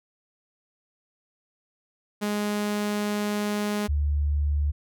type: tone pair in turn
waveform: sawtooth / sine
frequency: 207.7 / 73.05 Hz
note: G#3 / D2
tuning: 0 / -9 cents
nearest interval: octave + tritone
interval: 1809 cents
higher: first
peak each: -21 dBFS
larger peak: neither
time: 2.21-3.88 / 3.88-4.72 s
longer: first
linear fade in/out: 20 ms
effects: none